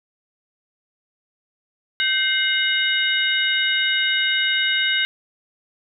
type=tone cluster; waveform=sine; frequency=1545 / 2116 / 2926 / 3723 Hz; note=G6 / C7 / F#7 / A#7; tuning=-26 / +19 / -20 / -3 cents; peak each=-23 dBFS; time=2-5.05 s; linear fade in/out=0 ms; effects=none